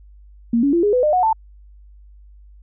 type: tone with pitch steps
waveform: sine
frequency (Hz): 233.1 / 282 / 341.3 / 412.9 / 499.7 / 604.6 / 731.5 / 885.2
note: A#3 / C#4 / F4 / G#4 / B4 / D#5 / F#5 / A5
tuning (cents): 0 / +30 / -40 / -10 / +20 / -50 / -20 / +10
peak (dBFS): -13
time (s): 0.53-1.33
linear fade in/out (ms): 5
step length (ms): 100
effects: added 50 Hz sine -42 dBFS peak until 2.62 s